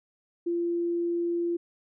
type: tone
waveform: sine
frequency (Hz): 343.3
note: F4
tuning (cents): -30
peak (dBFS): -25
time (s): 0.46-1.57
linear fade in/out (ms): 10
effects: none